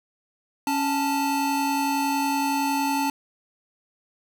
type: tone pair together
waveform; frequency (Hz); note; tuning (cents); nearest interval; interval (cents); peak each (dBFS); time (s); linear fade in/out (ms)
square; 277.2 / 882.4; C#4 / A5; 0 / +5; octave + minor sixth; 2005; -26 / -25; 0.67-3.1; 2
effects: none